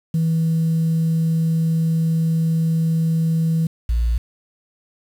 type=tone pair in turn; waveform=sine; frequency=162.5 / 57.9 Hz; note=E3 / A#1; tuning=-24 / -11 cents; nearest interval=octave + tritone; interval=1787 cents; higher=first; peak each=-14 dBFS; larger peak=neither; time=0.14-3.67 / 3.89-4.18 s; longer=first; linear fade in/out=5 ms; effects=tanh soft clip ceiling -13 dBFS + 7-bit